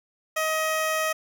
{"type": "tone", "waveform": "15% pulse", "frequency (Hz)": 631, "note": "D#5", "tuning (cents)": 24, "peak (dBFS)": -17, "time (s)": [0.36, 1.13], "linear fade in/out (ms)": 10, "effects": []}